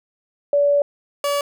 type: tone pair in turn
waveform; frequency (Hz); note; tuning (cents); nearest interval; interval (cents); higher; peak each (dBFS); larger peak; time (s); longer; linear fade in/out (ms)
sine / 30% pulse; 574 / 571.8; D5 / D5; -40 / -46; unison; 6; first; -13 / -16; first; 0.53-0.82 / 1.24-1.41; first; 2
effects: none